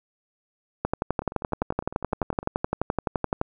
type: two click trains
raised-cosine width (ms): 1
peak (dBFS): -9 / -22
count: 31 / 13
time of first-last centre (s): 0.85-3.414 / 1.22-2.43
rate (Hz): 11.7 / 9.92
effects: none